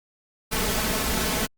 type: noise with comb filter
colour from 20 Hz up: pink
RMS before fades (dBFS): -25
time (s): 0.51-1.47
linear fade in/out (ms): 20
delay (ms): 4.6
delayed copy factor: +0.65
effects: Opus 48 kbps